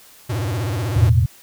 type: tone with vibrato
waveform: square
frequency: 108.2 Hz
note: A2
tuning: 29 cents flat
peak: -21 dBFS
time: 0.29-1.1 s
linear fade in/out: 10 ms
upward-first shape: sine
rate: 16 Hz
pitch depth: 270 cents each way
type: chord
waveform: sine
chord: E suspended fourth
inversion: none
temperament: equal with one note detuned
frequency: 83.32 / 110 / 123.47 Hz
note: E2 / A2 / B2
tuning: +19 / 0 / 0 cents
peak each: -16 dBFS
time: 0.96-1.26 s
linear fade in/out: 10 ms
effects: white hiss -47 dBFS RMS until 1.42 s